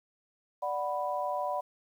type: chord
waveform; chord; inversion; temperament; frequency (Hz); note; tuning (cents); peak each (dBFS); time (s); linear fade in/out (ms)
sine; B minor; first; equal; 587.3 / 740 / 987.8; D5 / F#5 / B5; 0 / 0 / 0; -34; 0.62-1.61; 10
effects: 10-bit